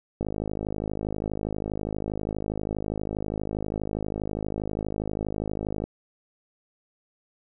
click train, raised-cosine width 2 ms, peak -16 dBFS, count 296, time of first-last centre 0.21-5.84 s, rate 52.4 Hz, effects none

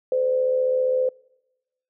sine tone with amplitude modulation, 512 Hz, C5, 38 cents flat, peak -16 dBFS, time 0.12-1.09 s, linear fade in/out 2 ms, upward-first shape sine, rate 75.1 Hz, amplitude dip 55%, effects noise-tail reverb RT60 1.0 s tail -26 dB re dry

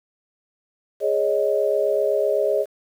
sine chord, Ab suspended fourth, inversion none, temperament equal, 415.3 / 554.4 / 622.3 Hz, Ab4 / Db5 / Eb5, 0 / 0 / 0 cents, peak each -22 dBFS, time 1-2.66 s, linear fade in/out 50 ms, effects 8-bit

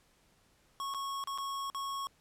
square tone with dropouts, 1100 Hz, C#6, 14 cents flat, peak -36 dBFS, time 0.8-2.07 s, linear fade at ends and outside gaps 0 ms, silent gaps 0.939-0.946 / 1.239-1.273 / 1.377-1.384 / 1.7-1.747 s, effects pink hiss -68 dBFS RMS until 2.2 s + low-pass 12000 Hz 12 dB/octave

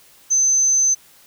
sine tone, 6160 Hz, G8, 31 cents flat, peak -13 dBFS, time 0.3-0.95 s, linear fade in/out 20 ms, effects white hiss -50 dBFS RMS until 1.26 s

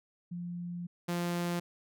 sine / sawtooth tone pair in turn, 174.61 / 173.8 Hz, F3 / F3, 0 / -8 cents, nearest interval unison, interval 8 cents, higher first, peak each -36 / -27 dBFS, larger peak second, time 0.31-0.87 / 1.08-1.6 s, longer first, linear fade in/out 10 ms, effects none

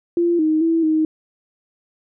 sine tone with pitch steps, 343.7 / 312.4 / 328.8 / 313.6 Hz, F4 / D#4 / E4 / D#4, -28 / +7 / -4 / +14 cents, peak -14 dBFS, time 0.17-1.05 s, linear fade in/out 2 ms, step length 220 ms, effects none

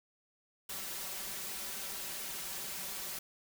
white noise with comb filter, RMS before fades -41 dBFS, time 0.69-3.19 s, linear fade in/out 5 ms, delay 5.2 ms, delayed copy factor +0.75, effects none

